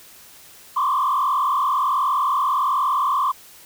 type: tone with frequency modulation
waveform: sine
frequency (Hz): 1099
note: C#6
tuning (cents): -15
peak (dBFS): -16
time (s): 0.76-3.32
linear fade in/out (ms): 10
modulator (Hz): 41.3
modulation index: 2.1
effects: tanh soft clip ceiling -13 dBFS + white hiss -46 dBFS RMS until 3.65 s